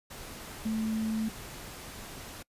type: tone in noise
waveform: sine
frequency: 220 Hz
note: A3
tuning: in tune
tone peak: -28 dBFS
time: 0.65-1.29 s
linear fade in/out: 10 ms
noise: pink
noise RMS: -44 dBFS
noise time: 0.1-2.43 s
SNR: +13 dB
effects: noise-tail reverb RT60 0.1 s tail -25 dB re dry + resampled to 32000 Hz